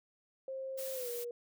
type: tone with pitch glide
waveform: sine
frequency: 531 to 478.6 Hz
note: C5 to A#4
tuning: +25 to +46 cents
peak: -38 dBFS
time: 0.48-1.31 s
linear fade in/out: 2 ms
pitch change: -179 cents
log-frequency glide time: 0.93-1.09 s
type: noise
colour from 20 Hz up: blue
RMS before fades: -44 dBFS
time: 0.77-1.25 s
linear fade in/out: 20 ms
effects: none